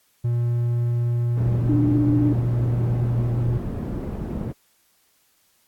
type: tone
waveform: triangle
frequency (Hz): 119.3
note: A#2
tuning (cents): +41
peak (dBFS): -17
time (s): 0.24-3.58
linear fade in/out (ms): 10
type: low-pass noise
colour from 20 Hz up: white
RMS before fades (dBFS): -29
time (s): 1.36-4.53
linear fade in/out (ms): 20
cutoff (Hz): 240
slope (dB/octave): 12
type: tone with vibrato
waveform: sine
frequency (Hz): 295.1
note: D4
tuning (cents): +8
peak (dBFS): -18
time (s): 1.69-2.33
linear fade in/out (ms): 5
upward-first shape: triangle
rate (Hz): 16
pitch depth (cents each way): 50
effects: white hiss -63 dBFS RMS until 5.67 s + AAC 64 kbps